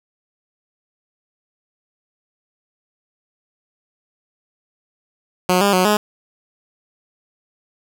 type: tone with pitch steps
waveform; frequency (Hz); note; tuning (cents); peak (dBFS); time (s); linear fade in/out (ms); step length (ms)
10% pulse; 181.8 / 201.3 / 183.7 / 209.8; F#3 / G3 / F#3 / G#3; -30 / +46 / -12 / +18; -5; 5.49-5.97; 2; 120
effects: none